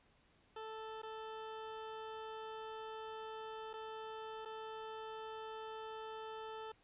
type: tone with dropouts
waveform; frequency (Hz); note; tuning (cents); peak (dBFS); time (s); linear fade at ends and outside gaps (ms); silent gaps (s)
20% pulse; 440; A4; 0; -40; 0.56-6.72; 5; 1.019-1.031 / 3.732-3.737 / 4.451-4.456
effects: pink hiss -71 dBFS RMS until 6.83 s + resampled to 8000 Hz